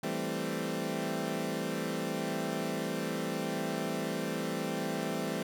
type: chord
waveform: 20% pulse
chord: A minor seventh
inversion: second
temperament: equal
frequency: 164.81 / 196 / 220 / 261.6 Hz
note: E3 / G3 / A3 / C4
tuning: 0 / 0 / 0 / 0 cents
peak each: -33 dBFS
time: 0.03-5.43 s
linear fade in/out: 5 ms
effects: none